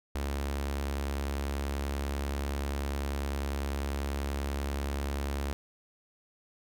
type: tone with notch filter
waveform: sawtooth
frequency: 70.2 Hz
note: C#2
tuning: 22 cents sharp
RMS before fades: -33 dBFS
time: 0.15-5.53 s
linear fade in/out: 0 ms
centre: 150 Hz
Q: 1.7
effects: none